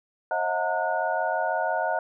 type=tone cluster; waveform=sine; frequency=540 / 636 / 722 / 909 / 1455 Hz; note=C#5 / D#5 / F#5 / A#5 / F#6; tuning=-45 / +38 / -43 / -44 / -29 cents; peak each=-34 / -28 / -28 / -30 / -31 dBFS; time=0.31-1.99 s; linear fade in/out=2 ms; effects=none